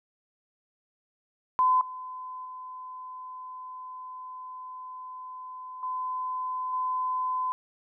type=tone with level steps; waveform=sine; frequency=1018 Hz; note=C6; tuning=48 cents flat; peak=-19 / -36 / -38 / -29 / -26 dBFS; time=1.59-7.52 s; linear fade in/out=0 ms; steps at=1.81 / 2.45 / 5.83 / 6.73 s; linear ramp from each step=2 ms; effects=none